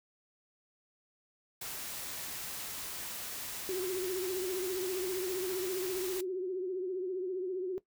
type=noise; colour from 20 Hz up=white; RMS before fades=-41 dBFS; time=1.61-6.21 s; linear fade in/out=5 ms
type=tone with vibrato; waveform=sine; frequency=370 Hz; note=F#4; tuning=in tune; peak=-32 dBFS; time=3.69-7.78 s; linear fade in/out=0 ms; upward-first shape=triangle; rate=15 Hz; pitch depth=80 cents each way
effects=noise-tail reverb RT60 0.1 s tail -17 dB re dry